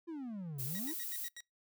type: exponential two-way sweep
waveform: triangle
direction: down then up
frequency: 349.2 to 123.47 to 349.2 Hz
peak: -38 dBFS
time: 0.07-0.94 s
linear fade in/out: 20 ms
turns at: 0.64 s
type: noise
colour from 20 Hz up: violet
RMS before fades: -41 dBFS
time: 0.58-1.29 s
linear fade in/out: 20 ms
type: tone bursts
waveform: 15% pulse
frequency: 1908 Hz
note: A#6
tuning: 40 cents sharp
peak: -40 dBFS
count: 6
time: 0.75-1.405 s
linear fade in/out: 0 ms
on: 40 ms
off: 83 ms
effects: noise-tail reverb RT60 0.2 s tail -26 dB re dry